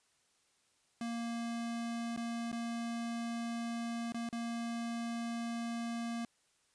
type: tone with dropouts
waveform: square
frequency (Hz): 233.1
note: A#3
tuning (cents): 0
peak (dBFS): -37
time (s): 1.01-6.25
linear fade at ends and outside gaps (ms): 2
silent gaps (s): 2.164-2.174 / 2.517-2.527 / 4.122-4.144 / 4.29-4.327
effects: white hiss -73 dBFS RMS until 6.74 s + resampled to 22050 Hz